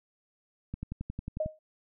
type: click train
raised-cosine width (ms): 5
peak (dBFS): -23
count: 9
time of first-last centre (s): 0.74-1.461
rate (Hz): 11.1
type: tone with exponential decay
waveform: sine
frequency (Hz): 622.3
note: D#5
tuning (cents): 0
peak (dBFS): -24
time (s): 1.4-1.59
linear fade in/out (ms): 5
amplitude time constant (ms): 40
effects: none